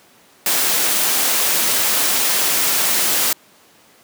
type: noise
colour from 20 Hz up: white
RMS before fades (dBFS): -17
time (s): 0.46-3.33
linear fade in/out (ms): 2
effects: pink hiss -50 dBFS RMS until 4.03 s + high-pass 200 Hz 12 dB/octave